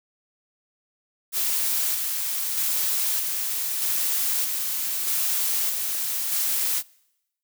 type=noise with tremolo; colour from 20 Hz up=blue; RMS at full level=-24 dBFS; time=1.32-6.83 s; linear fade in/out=50 ms; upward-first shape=square; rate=0.8 Hz; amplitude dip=30%; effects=noise-tail reverb RT60 0.9 s tail -25 dB re dry